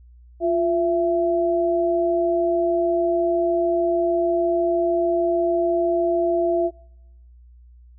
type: tone pair together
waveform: sine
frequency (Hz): 349.2 / 668.4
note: F4 / E5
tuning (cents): 0 / +24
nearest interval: major seventh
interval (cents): 1124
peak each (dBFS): -20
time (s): 0.4-6.71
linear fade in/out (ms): 50
effects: noise-tail reverb RT60 0.9 s tail -26 dB re dry + added 60 Hz sine -45 dBFS peak until 7.98 s